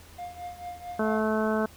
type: tone with tremolo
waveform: triangle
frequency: 707 Hz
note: F5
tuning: 21 cents sharp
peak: -31 dBFS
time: 0.18-1.2 s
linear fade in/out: 10 ms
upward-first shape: triangle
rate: 4.5 Hz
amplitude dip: 85%
type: harmonic tone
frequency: 217.3 Hz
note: A3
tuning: 21 cents flat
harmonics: 1 / 2 / 3 / 4 / 5 / 6 / 7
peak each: -27 / -29 / -30 / -36 / -36 / -37 / -35 dBFS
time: 0.99-1.66 s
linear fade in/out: 5 ms
effects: added 81 Hz sine -52 dBFS peak until 1.76 s + pink hiss -52 dBFS RMS until 1.76 s